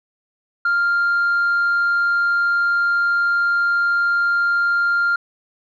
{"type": "tone", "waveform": "sine", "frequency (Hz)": 1396.9, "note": "F6", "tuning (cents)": 0, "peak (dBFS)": -13, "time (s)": [0.65, 5.16], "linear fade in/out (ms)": 5, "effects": ["tanh soft clip ceiling -13 dBFS"]}